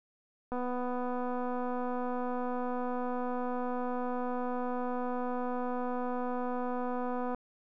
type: click train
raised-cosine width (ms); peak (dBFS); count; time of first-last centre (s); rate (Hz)
1; -23; 1694; 0.52-7.347; 248
effects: none